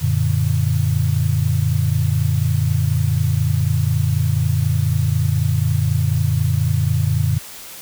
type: chord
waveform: sine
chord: Gb augmented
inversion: none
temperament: equal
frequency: 92.5 / 116.54 / 146.83 Hz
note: Gb2 / Bb2 / D3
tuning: 0 / 0 / 0 cents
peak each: -19 dBFS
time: 0.01-7.39 s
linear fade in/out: 20 ms
effects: white hiss -36 dBFS RMS until 7.81 s